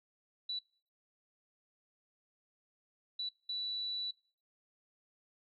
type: tone bursts at uneven times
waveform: sine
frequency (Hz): 3951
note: B7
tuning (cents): 0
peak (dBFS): -35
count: 3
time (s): 0.49-0.59 / 3.19-3.29 / 3.49-4.11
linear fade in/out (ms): 5
effects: noise-tail reverb RT60 0.4 s tail -21 dB re dry